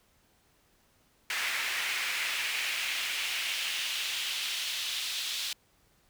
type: noise with high-pass filter sweep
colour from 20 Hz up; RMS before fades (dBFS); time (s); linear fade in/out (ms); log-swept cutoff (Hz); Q
brown; -33; 1.3-5.53; 2; 2000 to 3600; 2.1
effects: pink hiss -67 dBFS RMS until 6.09 s